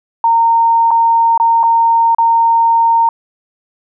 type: tone with dropouts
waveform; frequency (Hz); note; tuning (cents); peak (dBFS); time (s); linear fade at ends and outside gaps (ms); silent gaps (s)
sine; 920; A#5; -23; -7; 0.24-3.09; 2; 0.908-0.913 / 1.377-1.399 / 1.632-1.636 / 2.148-2.184
effects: none